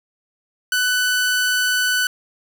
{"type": "tone", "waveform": "sawtooth", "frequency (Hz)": 1495, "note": "F#6", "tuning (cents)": 17, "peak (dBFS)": -13, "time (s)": [0.72, 2.07], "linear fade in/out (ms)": 2, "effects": []}